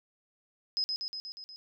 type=tone with echo; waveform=sine; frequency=5070 Hz; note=D#8; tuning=32 cents sharp; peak=-27 dBFS; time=0.77-0.84 s; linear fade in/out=0 ms; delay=120 ms; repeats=6; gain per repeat=-3 dB; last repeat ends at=1.56 s; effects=none